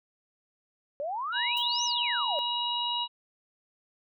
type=exponential two-way sweep; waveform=sine; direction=up then down; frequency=550 to 6272 to 550 Hz; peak=-30 dBFS; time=1-2.39 s; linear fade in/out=0 ms; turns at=1.84 s
type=harmonic tone; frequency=960 Hz; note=B5; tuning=49 cents flat; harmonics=1 / 3 / 4; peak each=-32 / -32 / -32 dBFS; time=1.32-3.08 s; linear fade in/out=50 ms
type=noise with exponential decay; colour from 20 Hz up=blue; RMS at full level=-42 dBFS; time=1.57-1.71 s; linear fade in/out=0 ms; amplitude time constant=30 ms
effects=none